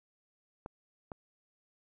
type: clicks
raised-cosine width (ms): 1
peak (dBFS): -27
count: 2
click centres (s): 0.661 / 1.118
effects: none